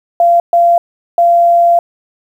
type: tone bursts at uneven times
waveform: sine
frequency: 688 Hz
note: F5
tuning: 26 cents flat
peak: -5 dBFS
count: 3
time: 0.2-0.4 / 0.53-0.78 / 1.18-1.79 s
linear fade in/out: 2 ms
effects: 7-bit